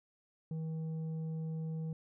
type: tone with tanh clipping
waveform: triangle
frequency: 160 Hz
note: D#3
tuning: 49 cents sharp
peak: -37 dBFS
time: 0.51-1.93 s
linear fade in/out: 2 ms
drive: 10 dB
effects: none